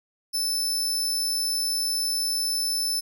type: tone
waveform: sawtooth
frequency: 5274 Hz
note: E8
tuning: in tune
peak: -21 dBFS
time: 0.33-3.01 s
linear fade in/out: 20 ms
effects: none